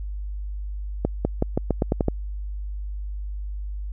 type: accelerating click train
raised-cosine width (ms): 2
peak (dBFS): -7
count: 9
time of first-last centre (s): 1.05-2.084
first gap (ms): 200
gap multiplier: 0.87
effects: added 50 Hz sine -28 dBFS peak until 3.92 s